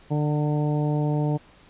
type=harmonic tone with a mistuned harmonic; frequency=149 Hz; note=D3; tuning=25 cents sharp; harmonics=1 / 2 / 3 / 4 / 5 / 6; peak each=-22 / -28 / -32 / -34 / -36 / -38 dBFS; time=0.1-1.38 s; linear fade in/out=20 ms; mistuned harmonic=6; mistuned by=+18 cents; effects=pink hiss -53 dBFS RMS until 1.69 s + resampled to 8000 Hz